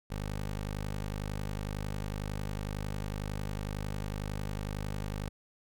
15% pulse tone, 51 Hz, G#1, 31 cents flat, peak -28 dBFS, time 0.1-5.29 s, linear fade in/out 10 ms, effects none

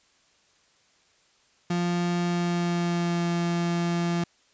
35% pulse tone with pitch glide, 174.61 to 171.61 Hz, F3 to F3, 0 to -30 cents, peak -22 dBFS, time 1.7-4.24 s, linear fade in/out 5 ms, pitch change -30 cents, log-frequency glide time 2.22-3.28 s, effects white hiss -63 dBFS RMS until 4.53 s + resampled to 16000 Hz

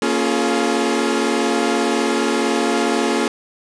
sawtooth chord, Bb minor seventh, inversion none, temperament equal with one note detuned, 233.1 / 277.2 / 349.2 / 424.3 Hz, Bb3 / Db4 / F4 / Ab4, 0 / 0 / 0 / +37 cents, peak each -18 dBFS, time 0.02-3.28 s, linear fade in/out 2 ms, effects resampled to 22050 Hz + 8-bit

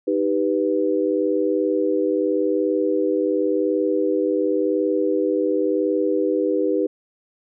sine chord, Eb augmented, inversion none, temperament equal, 311.1 / 392 / 493.9 Hz, Eb4 / G4 / B4, 0 / 0 / 0 cents, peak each -22 dBFS, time 0.07-6.87 s, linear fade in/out 10 ms, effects none

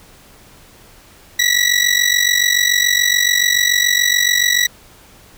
20% pulse ring-modulated tone, 1943 Hz, B6, 29 cents flat, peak -4 dBFS, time 1.39-4.67 s, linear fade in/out 2 ms, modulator 23.5 Hz, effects pink hiss -45 dBFS RMS until 5.37 s

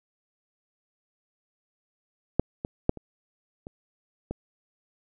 clicks, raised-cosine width 2 ms, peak -6 / -17 / -6 / -26 / -26 / -18 dBFS, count 6, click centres 2.396 / 2.649 / 2.894 / 2.973 / 3.669 / 4.31 s, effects none

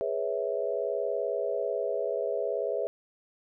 sine chord, C# minor seventh, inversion second, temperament equal with one note detuned, 415.3 / 493.9 / 554.4 / 652.1 Hz, G#4 / B4 / C#5 / E5, 0 / 0 / 0 / -19 cents, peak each -33 dBFS, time 0.01-2.87 s, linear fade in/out 0 ms, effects none

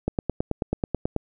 click train, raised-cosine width 2 ms, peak -10 dBFS, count 11, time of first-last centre 0.08-1.163 s, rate 9.23 Hz, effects none

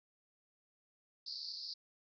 pink band-pass noise, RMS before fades -45 dBFS, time 1.26-1.74 s, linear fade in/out 5 ms, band 4300 to 5000 Hz, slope 96 dB/octave, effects none

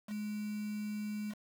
sine tone with quantisation, 210 Hz, G#3, 19 cents sharp, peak -36 dBFS, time 0.07-1.35 s, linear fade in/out 50 ms, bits 8, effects none

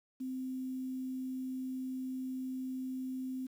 sine tone with quantisation, 259.1 Hz, C4, 17 cents flat, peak -36 dBFS, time 0.2-3.47 s, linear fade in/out 10 ms, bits 10, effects none

